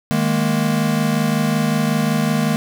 square chord, D# suspended fourth, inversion none, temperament equal, 155.56 / 207.7 / 233.1 Hz, D#3 / G#3 / A#3, 0 / 0 / 0 cents, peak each -21 dBFS, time 0.11-2.56 s, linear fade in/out 0 ms, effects none

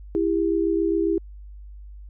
sine tone pair together, 331.9 / 399.3 Hz, E4 / G4, +12 / +32 cents, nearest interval minor third, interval 320 cents, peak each -21 / -23 dBFS, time 0.15-1.18 s, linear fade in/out 0 ms, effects added 50 Hz sine -38 dBFS peak until 2.09 s

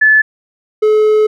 sine / triangle tone pair in turn, 1733 / 428.8 Hz, A6 / A4, -27 / -45 cents, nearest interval 2 octaves, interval 2418 cents, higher first, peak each -5 dBFS, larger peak neither, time 0.01-0.22 / 0.82-1.27 s, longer second, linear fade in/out 10 ms, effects none

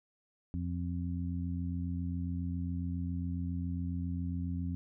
harmonic tone, 87.31 Hz, F2, in tune, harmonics 1 / 2 / 3, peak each -35 / -38 / -40 dBFS, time 0.54-4.75 s, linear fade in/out 0 ms, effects none

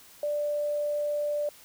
sine tone, 589 Hz, D5, 5 cents sharp, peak -26 dBFS, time 0.23-1.49 s, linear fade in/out 2 ms, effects white hiss -53 dBFS RMS until 1.64 s

